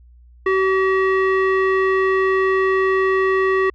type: tone with low-pass filter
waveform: square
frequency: 381.3 Hz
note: G4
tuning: 48 cents flat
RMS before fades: -17 dBFS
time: 0.46-3.7 s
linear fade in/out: 5 ms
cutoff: 1800 Hz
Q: 2.7
effects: added 60 Hz sine -44 dBFS peak until 3.74 s